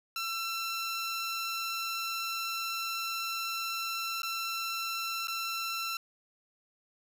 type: tone with dropouts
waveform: 15% pulse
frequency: 1346 Hz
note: E6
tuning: 36 cents sharp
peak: -26 dBFS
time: 0.16-5.97 s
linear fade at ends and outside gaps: 2 ms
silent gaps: 4.22-4.231 / 5.272-5.281 s
effects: none